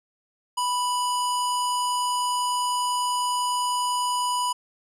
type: tone with low-pass filter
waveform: square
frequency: 987 Hz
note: B5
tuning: 1 cent flat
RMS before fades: -25 dBFS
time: 0.57-4.53 s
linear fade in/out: 10 ms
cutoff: 10000 Hz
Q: 1.9
effects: none